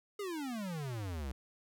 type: exponential sweep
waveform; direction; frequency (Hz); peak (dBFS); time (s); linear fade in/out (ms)
square; down; 423.5 to 62.3; -38; 0.19-1.32; 5
effects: none